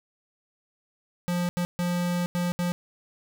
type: tone bursts at uneven times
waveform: square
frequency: 176 Hz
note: F3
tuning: 14 cents sharp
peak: -25 dBFS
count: 5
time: 1.28-1.49 / 1.57-1.65 / 1.79-2.26 / 2.35-2.52 / 2.59-2.72 s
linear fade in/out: 0 ms
effects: none